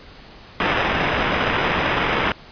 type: noise with sample-and-hold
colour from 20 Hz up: blue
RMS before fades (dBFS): -20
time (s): 0.6-2.32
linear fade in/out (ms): 2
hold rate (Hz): 4410
effects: pink hiss -43 dBFS RMS until 2.51 s + resampled to 11025 Hz